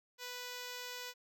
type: tone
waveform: 5% pulse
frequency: 493.9 Hz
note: B4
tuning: in tune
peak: -31 dBFS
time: 0.18-1.14 s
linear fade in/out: 50 ms
effects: none